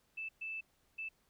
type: tone bursts at uneven times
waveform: sine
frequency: 2637 Hz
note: E7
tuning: in tune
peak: -39 dBFS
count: 3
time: 0.17-0.29 / 0.41-0.61 / 0.98-1.09 s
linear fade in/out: 10 ms
effects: pink hiss -74 dBFS RMS until 1.29 s